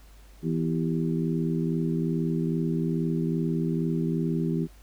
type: harmonic tone with a mistuned harmonic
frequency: 82.41 Hz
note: E2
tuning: in tune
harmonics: 2 / 3 / 4 / 5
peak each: -26 / -30 / -32 / -34 dBFS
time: 0.42-4.68 s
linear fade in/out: 50 ms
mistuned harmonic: 5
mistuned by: -80 cents
effects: added 50 Hz sine -49 dBFS peak until 4.82 s + pink hiss -58 dBFS RMS until 4.82 s